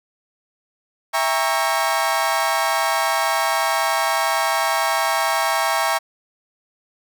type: chord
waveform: 30% pulse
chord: E diminished seventh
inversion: none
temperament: equal with one note detuned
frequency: 659.3 / 801.4 / 932.3 / 1108.7 Hz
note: E5 / G5 / Bb5 / Db6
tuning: 0 / +38 / 0 / 0 cents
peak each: -21 dBFS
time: 1.13-5.99 s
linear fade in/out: 20 ms
effects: none